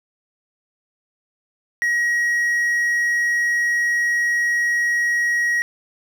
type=tone; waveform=triangle; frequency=1900 Hz; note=A#6; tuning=33 cents sharp; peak=-15 dBFS; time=1.82-5.62 s; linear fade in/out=0 ms; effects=none